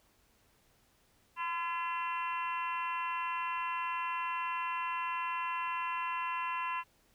harmonic tone with a mistuned harmonic, 339.9 Hz, F4, 47 cents flat, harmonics 3 / 4 / 5 / 6 / 7 / 8 / 9, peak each -34 / -46 / -45 / -47 / -50 / -41 / -54 dBFS, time 1.36-6.84 s, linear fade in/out 50 ms, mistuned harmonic 7, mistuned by +20 cents, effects pink hiss -69 dBFS RMS until 7.14 s

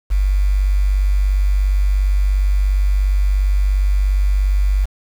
sine tone with quantisation, 48.56 Hz, G1, 16 cents flat, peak -12 dBFS, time 0.1-4.86 s, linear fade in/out 20 ms, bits 6, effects none

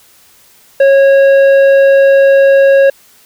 triangle tone with tanh clipping, 548 Hz, C#5, 20 cents flat, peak -5 dBFS, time 0.8-2.9 s, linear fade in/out 5 ms, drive 13 dB, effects white hiss -45 dBFS RMS until 3.25 s

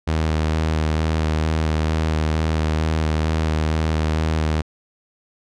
sawtooth tone with vibrato, 78.6 Hz, D#2, 18 cents sharp, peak -14 dBFS, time 0.07-4.62 s, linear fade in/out 10 ms, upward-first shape square, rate 2.2 Hz, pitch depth 14 cents each way, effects low-pass 6000 Hz 12 dB/octave

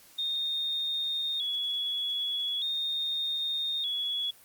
sine tone with vibrato, 3520 Hz, A7, in tune, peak -28 dBFS, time 0.18-4.31 s, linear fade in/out 10 ms, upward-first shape square, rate 0.41 Hz, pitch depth 74 cents each way, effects white hiss -56 dBFS RMS until 4.44 s + Opus 48 kbps

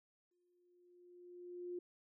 sine tone with exponential growth, 354.4 Hz, F4, 25 cents sharp, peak -40 dBFS, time 0.31-1.79 s, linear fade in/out 5 ms, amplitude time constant 320 ms, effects none

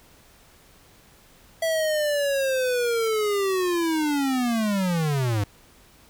square linear sweep, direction down, 659.3 to 98 Hz, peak -22 dBFS, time 1.62-5.44 s, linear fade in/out 5 ms, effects pink hiss -54 dBFS RMS until 6.09 s

